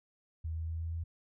sine tone with pitch steps, 80.5 / 81.11 / 81.72 / 82.33 / 82.95 Hz, E2 / E2 / E2 / E2 / E2, -41 / -27 / -14 / -2 / +11 cents, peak -34 dBFS, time 0.44-1.04 s, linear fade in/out 10 ms, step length 120 ms, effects none

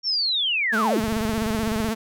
sine linear sweep, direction down, 5560 to 51.1 Hz, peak -20 dBFS, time 0.03-1.02 s, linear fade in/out 50 ms
sawtooth tone with vibrato, 219.9 Hz, A3, 1 cent flat, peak -19 dBFS, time 0.72-1.95 s, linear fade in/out 20 ms, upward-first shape sine, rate 16 Hz, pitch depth 60 cents each way
click train, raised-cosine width 5 ms, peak -19 dBFS, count 21, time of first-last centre 1.04-1.887 s, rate 23.6 Hz
effects none

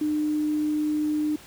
sine tone with quantisation, 302.5 Hz, D#4, 49 cents flat, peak -22 dBFS, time 0.01-1.36 s, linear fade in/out 5 ms, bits 8, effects pink hiss -47 dBFS RMS until 1.46 s + high-pass 60 Hz 12 dB/octave

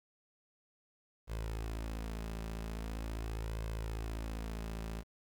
sawtooth tone with flanger, 55 Hz, A1, in tune, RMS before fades -40 dBFS, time 1.27-5.04 s, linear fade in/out 50 ms, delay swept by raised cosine 1.9 to 5.1 ms, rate 0.42 Hz, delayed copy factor +0.5, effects 11-bit

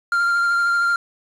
triangle tone with vibrato, 1392 Hz, F6, 6 cents flat, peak -14 dBFS, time 0.12-0.96 s, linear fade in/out 2 ms, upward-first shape sine, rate 13 Hz, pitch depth 13 cents each way, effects resampled to 24000 Hz + 7-bit

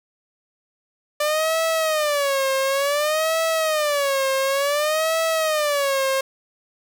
sawtooth tone with vibrato, 590 Hz, D5, 8 cents sharp, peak -15 dBFS, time 1.2-6.21 s, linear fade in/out 5 ms, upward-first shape sine, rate 0.56 Hz, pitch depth 170 cents each way, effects none

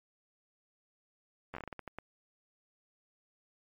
slowing click train, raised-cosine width 0.5 ms, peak -26 dBFS, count 11, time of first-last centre 1.54-1.986 s, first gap 11 ms, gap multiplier 1.29, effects MP3 64 kbps

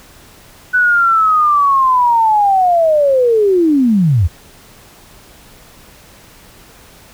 sine linear sweep, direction down, 1500 to 74.1 Hz, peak -8 dBFS, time 0.73-4.28 s, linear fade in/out 20 ms, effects pink hiss -42 dBFS RMS until 7.13 s

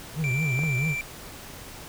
triangle tone with vibrato, 141.1 Hz, C#3, 31 cents sharp, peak -22 dBFS, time 0.15-0.96 s, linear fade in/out 50 ms, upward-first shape triangle, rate 4.5 Hz, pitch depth 270 cents each way
triangle tone, 2349 Hz, D7, in tune, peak -26 dBFS, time 0.24-1.01 s, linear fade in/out 0 ms
clicks, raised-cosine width 1 ms, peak -22 dBFS, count 2, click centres 0.591 / 0.636 s
effects pink hiss -42 dBFS RMS until 1.88 s

